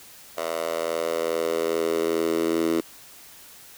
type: tone with high-pass filter sweep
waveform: 10% pulse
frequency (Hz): 82.41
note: E2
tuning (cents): 0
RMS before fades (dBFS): -25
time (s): 0.37-2.81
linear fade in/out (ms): 10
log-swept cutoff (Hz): 650 to 320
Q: 3.4
effects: white hiss -47 dBFS RMS until 3.77 s